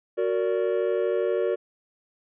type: chord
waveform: triangle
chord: Gb augmented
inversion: none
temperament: just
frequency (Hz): 370 / 462.5 / 578.1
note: Gb4 / Bb4 / D5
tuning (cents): 0 / -14 / -27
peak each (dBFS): -24 / -24 / -26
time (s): 0.17-1.56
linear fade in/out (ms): 20
effects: resampled to 8000 Hz